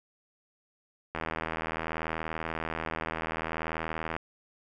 click train, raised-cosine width 0.5 ms, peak -17 dBFS, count 244, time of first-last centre 1.15-4.165 s, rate 80.6 Hz, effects none

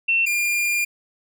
sine / 45% pulse tone pair in turn, 2700 / 2405 Hz, E7 / D7, +41 / +41 cents, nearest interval major second, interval 200 cents, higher first, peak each -16 / -19 dBFS, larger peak first, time 0.08-0.26 / 0.26-0.85 s, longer second, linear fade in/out 10 ms, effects none

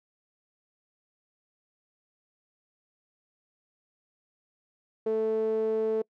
sawtooth tone with band-pass filter, 220 Hz, A3, in tune, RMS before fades -27 dBFS, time 5.06-6.02 s, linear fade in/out 5 ms, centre 460 Hz, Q 6.2, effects noise-tail reverb RT60 0.1 s tail -26 dB re dry

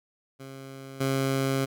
15% pulse tone with level steps, 135 Hz, C#3, 45 cents flat, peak -34 / -18 dBFS, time 0.39-1.66 s, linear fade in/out 20 ms, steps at 1 s, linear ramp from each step 10 ms, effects none

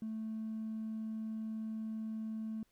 sine tone with hard clipping, 220 Hz, A3, in tune, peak -38 dBFS, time 0.02-2.63 s, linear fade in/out 2 ms, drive 1 dB, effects pink hiss -75 dBFS RMS until 2.71 s

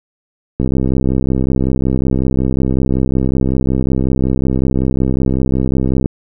click train, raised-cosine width 3 ms, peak -3 dBFS, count 358, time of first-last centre 0.6-6.059 s, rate 65.4 Hz, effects none

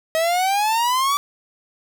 45% pulse exponential sweep, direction up, 633 to 1161 Hz, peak -17 dBFS, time 0.15-1.17 s, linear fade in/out 0 ms, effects none

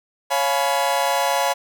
40% pulse chord, C# dominant seventh, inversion none, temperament equal with one note detuned, 554.4 / 698.5 / 846.6 / 987.8 Hz, C#5 / E#5 / G#5 / B5, 0 / 0 / +33 / 0 cents, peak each -23 dBFS, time 0.3-1.54 s, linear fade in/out 20 ms, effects none

